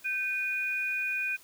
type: tone pair together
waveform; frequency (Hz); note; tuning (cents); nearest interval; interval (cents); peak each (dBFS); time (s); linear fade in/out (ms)
sine; 1549.7 / 2460; G6 / D#7; -20 / -20; minor sixth; 800; -35 / -29; 0.04-1.37; 20
effects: white hiss -56 dBFS RMS until 1.43 s